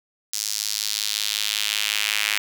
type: tone with high-pass filter sweep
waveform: sawtooth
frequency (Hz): 105.4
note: G#2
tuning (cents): +26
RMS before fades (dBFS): -25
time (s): 0.33-2.38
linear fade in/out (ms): 0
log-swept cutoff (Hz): 5600 to 2300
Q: 1.9
effects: none